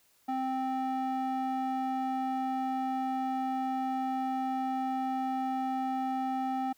square tone with band-pass filter, 261.6 Hz, C4, in tune, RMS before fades -32 dBFS, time 0.28-6.73 s, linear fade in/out 10 ms, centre 620 Hz, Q 5.1, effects white hiss -67 dBFS RMS until 6.77 s

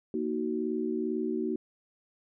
sine chord, D# minor, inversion second, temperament just, 233.3 / 311.1 / 373.4 Hz, A#3 / D#4 / F#4, +2 / 0 / +16 cents, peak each -33 / -33 / -32 dBFS, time 0.14-1.56 s, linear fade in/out 2 ms, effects none

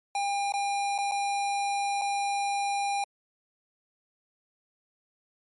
square tone with dropouts, 803 Hz, G5, 41 cents sharp, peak -27 dBFS, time 0.15-3.04 s, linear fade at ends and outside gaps 2 ms, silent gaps 0.522-0.538 / 0.98-0.986 / 1.113-1.119 / 2.014-2.018 s, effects MP3 48 kbps

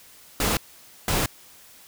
pink noise bursts at uneven times, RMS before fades -23 dBFS, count 2, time 0.4-0.57 / 1.08-1.26 s, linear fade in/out 2 ms, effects white hiss -50 dBFS RMS until 1.87 s

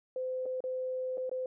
sine tone with dropouts, 513 Hz, C5, 34 cents flat, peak -32 dBFS, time 0.16-1.46 s, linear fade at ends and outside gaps 2 ms, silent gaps 0.457-0.461 / 0.605-0.639 / 1.173-1.179 / 1.295-1.314 s, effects none

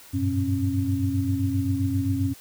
sine tone cluster, 94.4 / 102 / 121.7 / 272.6 Hz, F#2 / G#2 / B2 / C#4, +35 / -31 / -25 / -29 cents, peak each -26 / -28 / -33 / -25 dBFS, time 0.13-2.34 s, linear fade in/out 20 ms, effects white hiss -48 dBFS RMS until 2.4 s

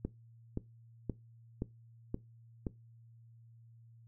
click train, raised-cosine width 3 ms, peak -22 dBFS, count 6, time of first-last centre 0.05-2.668 s, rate 1.91 Hz, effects noise-tail reverb RT60 0.2 s tail -19 dB re dry + added 115 Hz sine -56 dBFS peak until 4.07 s

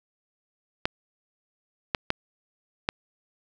clicks, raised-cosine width 0.3 ms, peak -7 dBFS, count 4, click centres 0.855 / 1.948 / 2.104 / 2.889 s, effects none

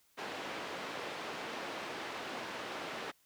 pink band-pass noise, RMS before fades -42 dBFS, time 0.17-3.12 s, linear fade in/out 20 ms, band 340 to 3300 Hz, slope 12 dB/octave, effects white hiss -70 dBFS RMS until 3.25 s

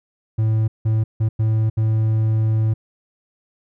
triangle tone bursts at uneven times, 110 Hz, A2, in tune, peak -13 dBFS, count 5, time 0.38-0.68 / 0.85-1.04 / 1.2-1.29 / 1.39-1.7 / 1.77-2.74 s, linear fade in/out 10 ms, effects none

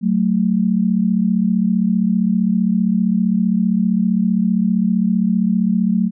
sine tone pair together, 186.4 / 221.7 Hz, F#3 / A3, +13 / +13 cents, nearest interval minor third, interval 300 cents, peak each -16 dBFS, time 0.01-6.11 s, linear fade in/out 50 ms, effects none

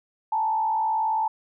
sine tone with frequency modulation, 880 Hz, A5, in tune, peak -21 dBFS, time 0.32-1.28 s, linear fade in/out 5 ms, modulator 58.5 Hz, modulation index 0.63, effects none

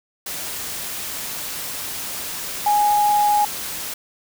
sine tone in noise, 830 Hz, G#5, 1 cent flat, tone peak -14 dBFS, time 2.66-3.45 s, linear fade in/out 5 ms, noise white, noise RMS -29 dBFS, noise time 0.26-3.94 s, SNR +12 dB, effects none

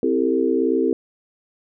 sine chord, A minor seventh, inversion first, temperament equal with one note detuned, 261.6 / 329.6 / 392 / 449.8 Hz, C4 / E4 / G4 / A4, 0 / 0 / 0 / +38 cents, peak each -22 dBFS, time 0.03-0.93 s, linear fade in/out 2 ms, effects none

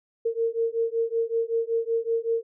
sine beating tone pair, 455.7 / 461 Hz, A#4 / A#4, -39 / -19 cents, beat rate 5.3 Hz, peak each -26 dBFS, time 0.25-2.43 s, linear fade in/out 10 ms, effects none

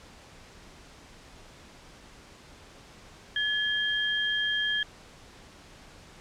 sine tone pair together, 1707 / 3203 Hz, G#6 / G7, +47 / +37 cents, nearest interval major seventh, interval 1090 cents, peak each -28 dBFS, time 3.36-4.83 s, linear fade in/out 2 ms, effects pink hiss -51 dBFS RMS until 6.2 s + low-pass 7000 Hz 12 dB/octave

